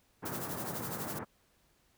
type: band-pass noise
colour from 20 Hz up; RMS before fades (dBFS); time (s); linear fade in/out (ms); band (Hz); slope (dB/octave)
pink; -41; 0.22-1.25; 20; 110 to 1600; 24
type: noise with tremolo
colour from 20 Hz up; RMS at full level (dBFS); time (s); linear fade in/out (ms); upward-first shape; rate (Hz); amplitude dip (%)
blue; -39; 0.25-1.19; 10; triangle; 12; 75
effects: pink hiss -70 dBFS RMS until 1.97 s